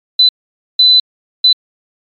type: tone bursts at uneven times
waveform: sine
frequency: 4009 Hz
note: B7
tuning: 25 cents sharp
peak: -4 dBFS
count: 3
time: 0.19-0.29 / 0.79-1 / 1.44-1.53 s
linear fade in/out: 5 ms
effects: MP3 96 kbps